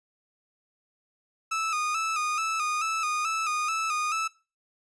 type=tone with vibrato; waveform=30% pulse; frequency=1270 Hz; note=D#6; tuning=35 cents sharp; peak=-23 dBFS; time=1.51-4.28 s; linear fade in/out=10 ms; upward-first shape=square; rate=2.3 Hz; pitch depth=56 cents each way; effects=noise-tail reverb RT60 0.3 s tail -19 dB re dry + resampled to 22050 Hz